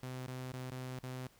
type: tone with dropouts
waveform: sawtooth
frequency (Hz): 128.2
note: C3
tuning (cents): -35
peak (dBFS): -37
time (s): 0.03-1.27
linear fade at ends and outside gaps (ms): 2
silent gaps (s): 0.267-0.279 / 0.519-0.534 / 0.705-0.718 / 0.99-1.033
effects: pink hiss -66 dBFS RMS until 1.39 s